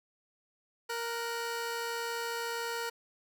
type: tone pair together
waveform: 15% pulse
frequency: 466.1 / 1479.8 Hz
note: A#4 / F#6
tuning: 0 / 0 cents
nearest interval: octave + minor sixth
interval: 2000 cents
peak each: -28 / -36 dBFS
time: 0.89-2.9 s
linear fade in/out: 10 ms
effects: none